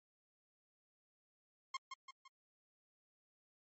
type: tone with echo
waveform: sawtooth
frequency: 1067 Hz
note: C6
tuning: 34 cents sharp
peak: -35 dBFS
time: 1.74-1.77 s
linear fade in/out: 5 ms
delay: 170 ms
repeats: 3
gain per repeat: -6 dB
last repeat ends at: 2.28 s
effects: MP3 32 kbps